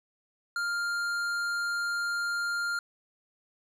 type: tone with tanh clipping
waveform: sine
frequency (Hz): 1400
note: F6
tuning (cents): +4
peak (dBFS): -30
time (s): 0.56-2.79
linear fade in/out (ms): 2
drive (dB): 13
effects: none